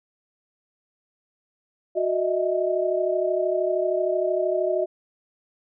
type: tone cluster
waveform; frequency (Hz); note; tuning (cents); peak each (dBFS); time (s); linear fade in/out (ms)
sine; 367.9 / 611 / 644; F#4 / D#5 / E5; -10 / -32 / -41; -25; 1.95-4.86; 20
effects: none